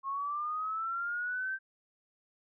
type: linear sweep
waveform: sine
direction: up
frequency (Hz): 1077 to 1568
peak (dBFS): -32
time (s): 0.03-1.59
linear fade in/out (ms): 50
effects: none